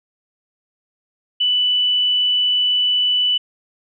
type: tone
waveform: sine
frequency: 2978 Hz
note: F#7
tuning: 11 cents sharp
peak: -14 dBFS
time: 1.4-3.38 s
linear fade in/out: 10 ms
effects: none